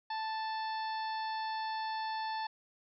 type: harmonic tone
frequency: 880 Hz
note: A5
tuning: in tune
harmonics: 1 / 2 / 3 / 4 / 5 / 6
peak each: -35 / -44 / -52 / -50 / -47 / -55 dBFS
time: 0.1-2.47 s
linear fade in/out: 5 ms
effects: none